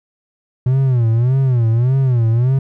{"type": "tone with vibrato", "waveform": "triangle", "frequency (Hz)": 123.47, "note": "B2", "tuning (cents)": 0, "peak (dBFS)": -9, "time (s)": [0.66, 2.59], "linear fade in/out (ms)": 5, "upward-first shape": "sine", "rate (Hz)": 1.7, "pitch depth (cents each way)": 160, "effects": []}